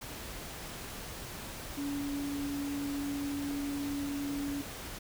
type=tone in noise; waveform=sine; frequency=283.7 Hz; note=C#4; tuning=40 cents sharp; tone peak=-33 dBFS; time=1.77-4.62 s; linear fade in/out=10 ms; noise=pink; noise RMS=-43 dBFS; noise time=0.01-4.99 s; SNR=+7 dB; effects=none